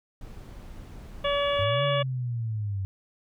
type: noise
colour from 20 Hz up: brown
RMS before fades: -42 dBFS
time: 0.21-1.64 s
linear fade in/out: 2 ms
type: harmonic tone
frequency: 570 Hz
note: C#5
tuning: 48 cents sharp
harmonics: 1 / 2 / 3 / 4 / 5 / 6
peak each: -25 / -30 / -36 / -36 / -34 / -34 dBFS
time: 1.24-2.03 s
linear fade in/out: 10 ms
type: linear two-way sweep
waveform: sine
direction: up then down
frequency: 93.2 to 141.6 to 94.6 Hz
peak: -27 dBFS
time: 1.59-2.85 s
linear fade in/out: 0 ms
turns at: 1.84 s
effects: none